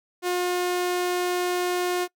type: tone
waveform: sawtooth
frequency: 358 Hz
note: F4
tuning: 43 cents sharp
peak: -19 dBFS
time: 0.22-2.08 s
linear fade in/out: 50 ms
effects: noise-tail reverb RT60 0.1 s tail -23 dB re dry